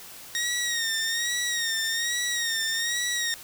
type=tone with vibrato; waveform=15% pulse; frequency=1864.7 Hz; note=A#6; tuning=in tune; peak=-19 dBFS; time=0.35-3.34 s; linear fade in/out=0 ms; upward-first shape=sine; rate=1.2 Hz; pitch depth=67 cents each way; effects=white hiss -44 dBFS RMS until 3.43 s